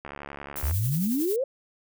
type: click train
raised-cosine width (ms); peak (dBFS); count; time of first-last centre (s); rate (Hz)
0.5; -22; 48; 0.05-0.711; 71.1
type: noise with tremolo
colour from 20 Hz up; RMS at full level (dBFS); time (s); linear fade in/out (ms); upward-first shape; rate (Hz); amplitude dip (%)
violet; -32; 0.56-1.36; 0; triangle; 11; 55
type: exponential sweep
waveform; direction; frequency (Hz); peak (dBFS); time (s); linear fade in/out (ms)
sine; up; 67.1 to 562; -23; 0.63-1.44; 5
effects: none